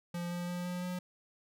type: tone with pitch steps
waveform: square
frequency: 173.7 / 175.31 / 176.94 / 178.58 / 180.24 Hz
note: F3 / F3 / F3 / F3 / F#3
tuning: -9 / +7 / +23 / +39 / -45 cents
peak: -36 dBFS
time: 0.14-0.99 s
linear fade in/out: 5 ms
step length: 170 ms
effects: none